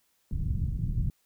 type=low-pass noise; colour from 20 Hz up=pink; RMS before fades=-29 dBFS; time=0.31-1.1 s; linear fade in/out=2 ms; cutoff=170 Hz; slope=24 dB/octave; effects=white hiss -71 dBFS RMS until 1.25 s